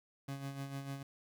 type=tone with tremolo; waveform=30% pulse; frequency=138 Hz; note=C#3; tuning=7 cents flat; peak=-36 dBFS; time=0.28-1.03 s; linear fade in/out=5 ms; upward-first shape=sine; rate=6.7 Hz; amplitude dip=55%; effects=none